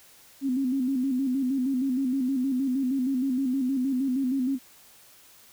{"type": "tone with vibrato", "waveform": "sine", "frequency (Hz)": 262.2, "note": "C4", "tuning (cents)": 4, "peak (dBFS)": -23, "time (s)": [0.41, 4.59], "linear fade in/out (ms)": 50, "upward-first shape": "square", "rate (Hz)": 6.4, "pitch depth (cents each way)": 71, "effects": ["white hiss -54 dBFS RMS until 5.52 s"]}